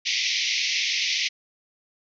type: band-pass noise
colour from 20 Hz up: pink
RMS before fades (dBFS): -25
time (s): 0.05-1.29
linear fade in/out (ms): 20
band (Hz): 2000 to 6100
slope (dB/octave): 96
effects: none